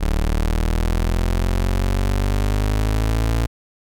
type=exponential sweep; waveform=30% pulse; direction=up; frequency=36.71 to 57 Hz; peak=-14 dBFS; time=0-3.47 s; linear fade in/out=20 ms; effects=none